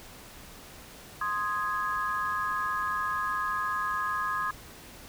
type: chord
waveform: sine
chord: Ab major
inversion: first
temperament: equal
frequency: 1046.5 / 1244.5 / 1661.2 Hz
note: C6 / Eb6 / Ab6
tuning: 0 / 0 / 0 cents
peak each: -32 / -31 / -33 dBFS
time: 1.21-4.51 s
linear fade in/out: 5 ms
effects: pink hiss -48 dBFS RMS until 5.08 s